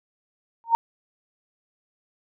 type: tone with exponential growth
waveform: sine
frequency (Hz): 921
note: A#5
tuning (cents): -21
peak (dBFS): -10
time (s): 0.64-0.75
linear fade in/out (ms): 0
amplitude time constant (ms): 22
effects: none